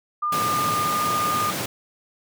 sine tone with pitch glide, 1205 to 1214.8 Hz, D6 to D#6, +44 to -42 cents, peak -21 dBFS, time 0.22-1.51 s, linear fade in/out 10 ms, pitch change +14 cents, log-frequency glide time 0.4-1.2 s
pink high-pass noise, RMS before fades -28 dBFS, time 0.32-1.66 s, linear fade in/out 5 ms, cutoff 100 Hz, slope 48 dB/octave
effects none

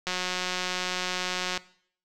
click train, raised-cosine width 0.2 ms, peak -12 dBFS, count 275, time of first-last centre 0.07-1.575 s, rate 182 Hz, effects noise-tail reverb RT60 0.6 s tail -19 dB re dry

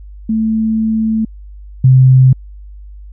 sine tone pair in turn, 220.8 / 130.04 Hz, A3 / C3, +6 / -10 cents, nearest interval major sixth, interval 916 cents, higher first, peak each -11 / -3 dBFS, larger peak second, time 0.29-1.25 / 1.84-2.33 s, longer first, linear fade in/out 5 ms, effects added 50 Hz sine -30 dBFS peak until 3.12 s

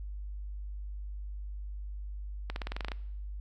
accelerating click train, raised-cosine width 0.3 ms, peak -20 dBFS, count 10, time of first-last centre 2.5-2.918 s, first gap 61 ms, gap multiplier 0.93, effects noise-tail reverb RT60 0.8 s tail -21 dB re dry + added 50 Hz sine -37 dBFS peak until 3.4 s

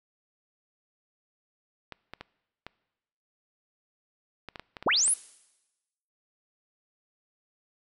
clicks, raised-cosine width 0.3 ms, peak -23 dBFS, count 10, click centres 1.923 / 2.136 / 2.21 / 2.666 / 4.487 / 4.558 / 4.596 / 4.768 / 4.826 / 5.079 s
sine linear sweep, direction up, 87.31 to 11175 Hz, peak -21 dBFS, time 4.86-5.14 s, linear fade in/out 5 ms
effects noise-tail reverb RT60 1.0 s tail -22 dB re dry

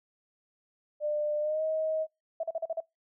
sine tone with pitch glide, 598 to 631 Hz, D5 to D#5, +31 to +24 cents, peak -27 dBFS, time 1-2.07 s, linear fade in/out 50 ms, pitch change +93 cents, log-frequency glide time 1.4-1.63 s
sine tone bursts, 655 Hz, E5, 11 cents flat, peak -28 dBFS, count 6, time 2.4-2.804 s, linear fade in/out 5 ms, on 34 ms, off 40 ms
effects noise-tail reverb RT60 0.2 s tail -24 dB re dry

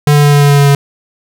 square tone with pitch steps, 146.9 / 146.05 / 145.21 / 144.38 / 143.54 / 142.72 / 141.9 / 141.08 Hz, D3 / D3 / D3 / D3 / D3 / D3 / C#3 / C#3, +1 / -9 / -19 / -29 / -39 / -49 / +41 / +31 cents, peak -5 dBFS, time 0.07-0.75 s, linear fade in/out 2 ms, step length 85 ms, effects none

